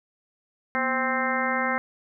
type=harmonic tone with a mistuned harmonic; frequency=261.6 Hz; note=C4; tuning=in tune; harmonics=1 / 2 / 3 / 4 / 5 / 6 / 7 / 8; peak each=-31 / -31 / -31 / -31 / -31 / -31 / -31 / -31 dBFS; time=0.75-1.78 s; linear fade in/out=0 ms; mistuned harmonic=1; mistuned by=-130 cents; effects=none